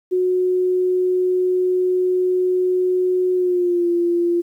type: tone with pitch glide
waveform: sine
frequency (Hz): 366 to 345.5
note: F#4 to F4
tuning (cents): -19 to -19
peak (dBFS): -15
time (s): 0.11-4.42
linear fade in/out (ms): 20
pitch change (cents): -100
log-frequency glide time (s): 3.34-3.88
effects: 9-bit